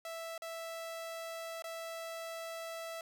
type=tone with dropouts; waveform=sawtooth; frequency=659.3 Hz; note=E5; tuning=in tune; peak=-37 dBFS; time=0.05-3.01 s; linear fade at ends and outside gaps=2 ms; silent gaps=0.379-0.42 / 1.622-1.641 s; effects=none